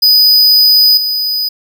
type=tone with level steps; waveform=square; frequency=4978 Hz; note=D#8; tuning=in tune; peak=-5 / -13 dBFS; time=0.02-1.49 s; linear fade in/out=10 ms; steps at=0.97 s; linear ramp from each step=5 ms; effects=none